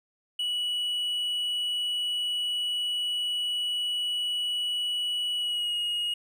triangle tone with pitch glide, 2939 to 2880 Hz, F#7 to F#7, -12 to -47 cents, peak -25 dBFS, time 0.39-6.14 s, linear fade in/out 5 ms, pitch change -35 cents, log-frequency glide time 5.36-5.76 s, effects none

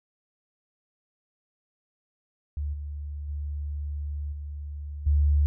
sine tone with level steps, 73.1 Hz, D2, 7 cents flat, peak -27 / -32 / -29 / -33 / -18 dBFS, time 2.57-5.46 s, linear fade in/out 0 ms, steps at 2.73 / 3.28 / 4.32 / 5.06 s, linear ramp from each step 10 ms, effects none

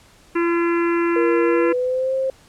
harmonic tone, 340.6 Hz, F4, 43 cents flat, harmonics 1 / 3 / 4 / 5 / 6 / 7 / 8, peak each -17 / -27 / -29 / -31 / -33 / -34 / -35 dBFS, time 0.35-1.73 s, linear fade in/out 10 ms
sine tone with pitch glide, 471.8 to 529.6 Hz, A#4 to C5, +21 to +21 cents, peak -18 dBFS, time 1.16-2.3 s, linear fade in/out 2 ms, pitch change +200 cents, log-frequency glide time 1.44-2.14 s
effects pink hiss -51 dBFS RMS until 2.48 s + low-pass 10000 Hz 12 dB/octave

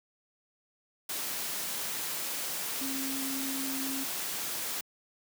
sine tone in noise, 269.3 Hz, C#4, 50 cents flat, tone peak -35 dBFS, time 2.81-4.04 s, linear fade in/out 5 ms, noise white, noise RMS -35 dBFS, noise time 1.09-4.81 s, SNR -3 dB, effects high-pass 150 Hz 12 dB/octave

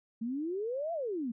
sine exponential two-way sweep, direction up then down, 218.7 to 695 to 218.7 Hz, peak -32 dBFS, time 0.21-1.32 s, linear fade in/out 10 ms, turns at 0.93 s, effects none

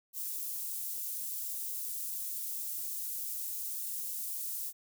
white high-pass noise, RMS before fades -38 dBFS, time 0.13-4.73 s, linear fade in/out 50 ms, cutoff 9500 Hz, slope 12 dB/octave, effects none

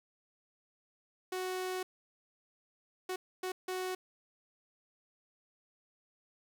sawtooth tone bursts at uneven times, 370 Hz, F#4, in tune, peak -31 dBFS, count 4, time 1.32-1.83 / 3.09-3.16 / 3.43-3.52 / 3.68-3.95 s, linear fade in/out 5 ms, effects 11-bit

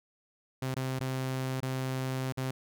sawtooth tone with dropouts, 130.81 Hz, C3, in tune, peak -27 dBFS, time 0.62-2.51 s, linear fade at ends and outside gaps 5 ms, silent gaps 0.744-0.764 / 0.992-1.006 / 1.604-1.626 / 2.324-2.373 s, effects none

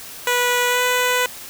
10% pulse tone with pitch glide, 490 to 497.4 Hz, B4 to B4, -14 to +12 cents, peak -8 dBFS, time 0.27-1.26 s, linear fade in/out 2 ms, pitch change +26 cents, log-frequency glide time 0.68-0.82 s, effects white hiss -36 dBFS RMS until 1.49 s

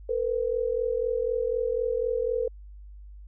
sine tone pair together, 456 / 500 Hz, A#4 / B4, -38 / +21 cents, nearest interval major second, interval 159 cents, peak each -27 dBFS, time 0.09-2.48 s, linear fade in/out 5 ms, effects added 50 Hz sine -42 dBFS peak until 3.27 s

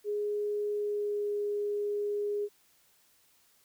sine tone with pitch glide, 415.3 to 412.2 Hz, G#4 to G#4, 0 to -13 cents, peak -29 dBFS, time 0.04-2.49 s, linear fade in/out 50 ms, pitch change -13 cents, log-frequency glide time 0.71-1.33 s, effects white hiss -66 dBFS RMS until 3.64 s

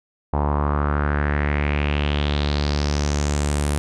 sawtooth tone with low-pass filter sweep, 73 Hz, D2, 10 cents flat, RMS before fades -21 dBFS, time 0.33-3.78 s, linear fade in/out 0 ms, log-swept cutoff 890 to 10000 Hz, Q 3.8, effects none

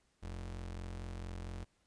square ring-modulated tone, 65.7 Hz, C2, 8 cents sharp, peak -39 dBFS, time 0.22-1.65 s, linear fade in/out 20 ms, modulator 22.2 Hz, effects pink hiss -75 dBFS RMS until 1.86 s + resampled to 22050 Hz

